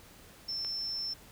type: tone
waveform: sine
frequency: 5350 Hz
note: E8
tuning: 25 cents sharp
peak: -33 dBFS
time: 0.48-1.14 s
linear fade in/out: 10 ms
type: click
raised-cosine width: 0.3 ms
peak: -29 dBFS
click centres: 0.648 s
effects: pink hiss -55 dBFS RMS until 1.31 s